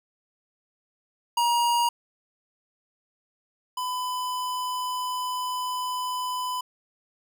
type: tone pair in turn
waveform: square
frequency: 949 / 1003.1 Hz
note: A#5 / B5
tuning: +31 / +27 cents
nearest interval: minor second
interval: 96 cents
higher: second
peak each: -21 / -28 dBFS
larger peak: first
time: 1.37-1.89 / 3.77-6.61 s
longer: second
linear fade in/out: 5 ms
effects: none